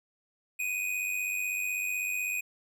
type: tone with amplitude modulation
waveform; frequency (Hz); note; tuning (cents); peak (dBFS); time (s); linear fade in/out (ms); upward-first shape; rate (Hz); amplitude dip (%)
square; 2489; D#7; 0; -28; 0.59-2.41; 10; sine; 96; 55
effects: none